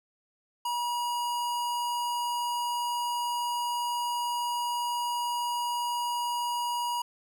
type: tone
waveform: square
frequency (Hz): 961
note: B5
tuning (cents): -48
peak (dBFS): -29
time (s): 0.65-7.02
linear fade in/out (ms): 5
effects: 11-bit